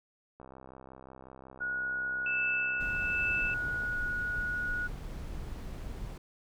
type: click train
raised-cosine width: 1 ms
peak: -35 dBFS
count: 228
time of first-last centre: 0.4-3.866 s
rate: 65.5 Hz
type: tone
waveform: sine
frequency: 1455 Hz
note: F#6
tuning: 29 cents flat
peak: -31 dBFS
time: 1.6-4.88 s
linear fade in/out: 20 ms
type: tone with tremolo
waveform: sine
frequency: 2637 Hz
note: E7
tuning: in tune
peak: -29 dBFS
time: 2.26-3.54 s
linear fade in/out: 2 ms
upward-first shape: sine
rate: 1.2 Hz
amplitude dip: 60%
type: noise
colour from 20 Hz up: brown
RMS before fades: -40 dBFS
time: 2.8-6.18 s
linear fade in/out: 5 ms
effects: none